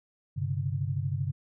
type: chord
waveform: sine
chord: G suspended fourth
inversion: none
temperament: equal with one note detuned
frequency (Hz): 98 / 130.81 / 143.64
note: G2 / C3 / D3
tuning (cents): 0 / 0 / -38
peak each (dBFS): -32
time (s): 0.36-1.32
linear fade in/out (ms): 20
effects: none